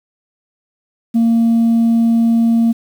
sine tone, 230.1 Hz, A#3, 22 cents flat, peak -7 dBFS, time 1.14-2.73 s, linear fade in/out 20 ms, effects tanh soft clip ceiling -8 dBFS + 7-bit

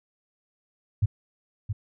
sine tone with echo, 103.4 Hz, G#2, 7 cents flat, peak -17 dBFS, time 1.02-1.06 s, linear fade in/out 10 ms, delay 670 ms, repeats 1, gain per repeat -8 dB, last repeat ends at 1.73 s, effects none

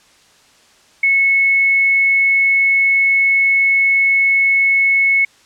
sine tone, 2197 Hz, C#7, 16 cents flat, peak -10 dBFS, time 1.03-5.25 s, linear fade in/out 5 ms, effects white hiss -50 dBFS RMS until 5.45 s + low-pass 7000 Hz 12 dB/octave

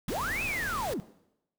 pink noise, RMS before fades -38 dBFS, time 0.08-0.94 s, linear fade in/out 5 ms
sine linear two-way sweep, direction up then down, 123.47 to 2647 to 145.2 Hz, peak -30 dBFS, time 0.08-1 s, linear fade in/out 0 ms, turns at 0.43 s
effects noise-tail reverb RT60 0.8 s tail -18 dB re dry

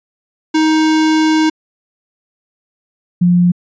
square / sine tone pair in turn, 313.9 / 176.58 Hz, D#4 / F3, +15 / +19 cents, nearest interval minor seventh, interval 996 cents, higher first, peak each -10 / -7 dBFS, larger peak second, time 0.54-1.5 / 3.21-3.52 s, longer first, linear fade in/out 10 ms, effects resampled to 16000 Hz

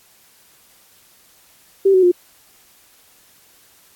sine tone with pitch steps, 389.7 / 373.2 / 355.3 Hz, G4 / F#4 / F4, -10 / +15 / +30 cents, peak -9 dBFS, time 1.85-2.117 s, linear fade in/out 10 ms, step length 89 ms, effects white hiss -52 dBFS RMS until 3.95 s + AAC 64 kbps

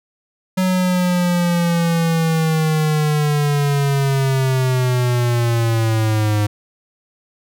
square linear sweep, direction down, 186.5 to 103.83 Hz, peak -15 dBFS, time 0.57-6.47 s, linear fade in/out 10 ms, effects none

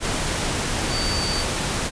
sine tone in noise, 4585 Hz, D8, 42 cents flat, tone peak -26 dBFS, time 0.89-1.45 s, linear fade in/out 50 ms, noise pink, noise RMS -24 dBFS, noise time 0-1.91 s, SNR -5 dB, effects resampled to 22050 Hz

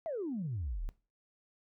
sine exponential sweep, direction down, 688 to 30.87 Hz, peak -33 dBFS, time 0.06-0.89 s, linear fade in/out 0 ms, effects noise-tail reverb RT60 0.3 s tail -19 dB re dry + tanh soft clip ceiling -30 dBFS

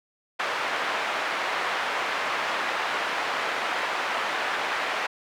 pink band-pass noise, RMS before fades -28 dBFS, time 0.39-5.07 s, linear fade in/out 10 ms, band 810 to 2300 Hz, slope 12 dB/octave, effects none

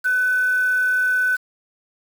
sine tone with quantisation, 1503 Hz, F#6, 27 cents sharp, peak -16 dBFS, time 0.04-1.37 s, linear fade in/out 20 ms, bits 6, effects none

